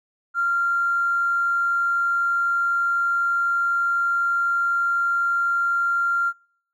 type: tone with tanh clipping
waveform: triangle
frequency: 1386 Hz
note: F6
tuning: 14 cents flat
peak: -18 dBFS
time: 0.34-6.33 s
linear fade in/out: 50 ms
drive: 2 dB
effects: noise-tail reverb RT60 0.6 s tail -25 dB re dry